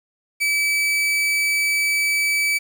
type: tone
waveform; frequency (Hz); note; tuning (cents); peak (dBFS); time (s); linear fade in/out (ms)
40% pulse; 2300; D7; -37; -17; 0.4-2.59; 20
effects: 8-bit